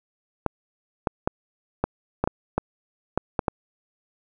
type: clicks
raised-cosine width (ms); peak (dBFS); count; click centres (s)
1; -7; 10; 0.463 / 1.072 / 1.275 / 1.84 / 2.24 / 2.275 / 2.58 / 3.176 / 3.392 / 3.482
effects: none